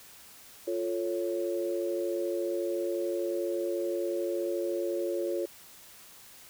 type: chord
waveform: sine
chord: F augmented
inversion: none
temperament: equal with one note detuned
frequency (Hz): 349.2 / 443.1 / 554.4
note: F4 / A4 / C#5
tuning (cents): 0 / +12 / 0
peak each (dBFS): -31 / -36 / -33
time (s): 0.67-5.46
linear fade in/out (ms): 10
effects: white hiss -52 dBFS RMS until 6.49 s